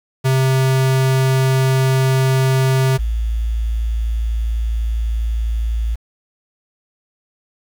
square / sine tone pair in turn, 132 / 56.08 Hz, C3 / A1, +16 / +34 cents, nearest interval octave + minor third, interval 1482 cents, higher first, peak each -13 / -16 dBFS, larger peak first, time 0.24-2.98 / 2.98-5.96 s, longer second, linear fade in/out 20 ms, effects 7-bit

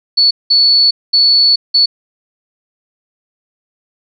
sine tone bursts at uneven times, 4435 Hz, C#8, in tune, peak -6 dBFS, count 4, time 0.17-0.31 / 0.5-0.91 / 1.13-1.56 / 1.74-1.86 s, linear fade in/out 10 ms, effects none

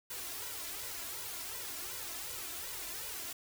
white noise with flanger, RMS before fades -42 dBFS, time 0.1-3.33 s, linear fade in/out 5 ms, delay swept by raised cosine 2 to 3 ms, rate 2.7 Hz, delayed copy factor +0.8, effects none

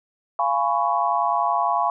sine chord, C# dominant seventh, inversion first, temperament just, 693 / 831.5 / 997.9 / 1108.7 Hz, E#5 / G#5 / B5 / C#6, -14 / +2 / +18 / 0 cents, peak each -24 dBFS, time 0.39-1.9 s, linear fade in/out 2 ms, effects none

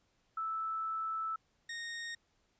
sine / sawtooth tone pair in turn, 1315 / 1856.4 Hz, E6 / A#6, -5 / -8 cents, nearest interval tritone, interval 597 cents, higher second, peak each -34 / -36 dBFS, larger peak first, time 0.37-1.36 / 1.69-2.15 s, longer first, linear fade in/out 5 ms, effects pink hiss -75 dBFS RMS until 2.59 s + resampled to 16000 Hz

